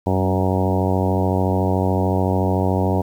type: harmonic tone with a mistuned harmonic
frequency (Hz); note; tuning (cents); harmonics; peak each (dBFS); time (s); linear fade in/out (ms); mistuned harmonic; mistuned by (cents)
93.7; F#2; +22; 1 / 2 / 3 / 4 / 5 / 6 / 7 / 8 / 9 / 10; -20 / -23 / -25 / -26 / -27 / -28 / -28 / -29 / -30 / -30; 0.06-3.02; 10; 2; +21
effects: 8-bit